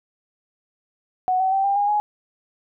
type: tone with pitch steps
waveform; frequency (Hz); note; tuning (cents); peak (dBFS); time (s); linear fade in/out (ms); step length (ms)
sine; 740 / 758.2 / 776.8 / 795.9 / 815.4 / 835.4; F#5 / F#5 / G5 / G5 / G#5 / G#5; 0 / +42 / -16 / +26 / -32 / +10; -17; 1.28-2; 0; 120
effects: none